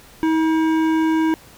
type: tone with hard clipping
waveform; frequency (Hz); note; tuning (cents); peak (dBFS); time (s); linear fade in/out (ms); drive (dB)
sine; 319.6; D#4; +47; -17; 0.23-1.34; 0; 13
effects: pink hiss -46 dBFS RMS until 1.57 s